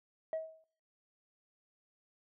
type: tone with exponential decay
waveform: sine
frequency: 640 Hz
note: D#5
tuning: 49 cents sharp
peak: -29 dBFS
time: 0.33-0.64 s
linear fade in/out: 1 ms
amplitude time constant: 67 ms
effects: noise-tail reverb RT60 0.5 s tail -18 dB re dry + tanh soft clip ceiling -31 dBFS